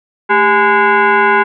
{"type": "tone with frequency modulation", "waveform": "sine", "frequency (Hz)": 220, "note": "A3", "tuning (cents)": 0, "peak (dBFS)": -7, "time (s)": [0.29, 1.44], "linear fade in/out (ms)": 20, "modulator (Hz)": 619, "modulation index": 2.7, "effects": []}